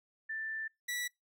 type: tone pair in turn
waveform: sine / sawtooth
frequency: 1771 / 1952.8 Hz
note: A6 / B6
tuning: +11 / -20 cents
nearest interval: major second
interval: 169 cents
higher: second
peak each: -36 / -31 dBFS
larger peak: second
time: 0.29-0.68 / 0.88-1.08 s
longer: first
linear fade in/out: 10 ms
effects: noise-tail reverb RT60 0.2 s tail -25 dB re dry